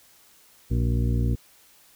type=harmonic tone with a mistuned harmonic; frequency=58.7 Hz; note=A#1; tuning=13 cents sharp; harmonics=1 / 2 / 3 / 4 / 5 / 6 / 8; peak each=-23 / -24 / -38 / -31 / -36 / -39 / -41 dBFS; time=0.7-1.36 s; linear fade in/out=20 ms; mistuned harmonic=6; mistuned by=+87 cents; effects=white hiss -56 dBFS RMS until 1.95 s